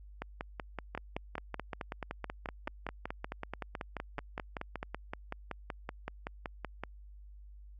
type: two click trains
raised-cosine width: 0.5 ms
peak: -22 / -22 dBFS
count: 36 / 19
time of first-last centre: 0.22-6.836 / 0.95-4.829 s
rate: 5.29 / 4.64 Hz
effects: added 50 Hz sine -49 dBFS peak until 7.79 s + Opus 48 kbps